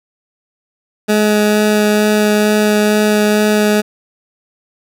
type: tone with vibrato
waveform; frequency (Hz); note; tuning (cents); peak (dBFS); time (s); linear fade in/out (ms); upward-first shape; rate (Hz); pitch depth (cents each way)
20% pulse; 210.9; G#3; +27; -5; 1.08-3.82; 20; sine; 2.2; 8
effects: none